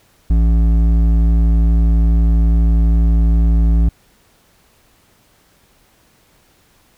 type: tone with hard clipping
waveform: sine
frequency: 56.1 Hz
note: A1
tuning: 34 cents sharp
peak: -11 dBFS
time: 0.3-3.89 s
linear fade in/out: 5 ms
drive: 9 dB
effects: pink hiss -54 dBFS RMS until 6.97 s